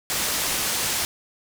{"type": "low-pass noise", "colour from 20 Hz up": "white", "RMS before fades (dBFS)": -25, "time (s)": [0.1, 1.05], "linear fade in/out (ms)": 0, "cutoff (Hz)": 11000, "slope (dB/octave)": 12, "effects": []}